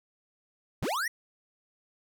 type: linear sweep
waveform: square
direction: up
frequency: 51.4 to 1975.5 Hz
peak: -29 dBFS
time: 0.82-1.08 s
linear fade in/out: 5 ms
effects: none